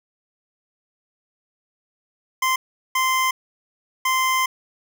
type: tone bursts at uneven times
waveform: 25% pulse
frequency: 1040 Hz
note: C6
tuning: 11 cents flat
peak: -14 dBFS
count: 3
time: 2.42-2.56 / 2.95-3.31 / 4.05-4.46 s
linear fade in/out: 5 ms
effects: none